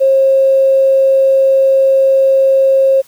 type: tone with tanh clipping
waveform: triangle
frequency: 537 Hz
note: C5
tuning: 45 cents sharp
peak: -6 dBFS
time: 0-3.02 s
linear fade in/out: 20 ms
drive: 3 dB
effects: white hiss -46 dBFS RMS until 3.07 s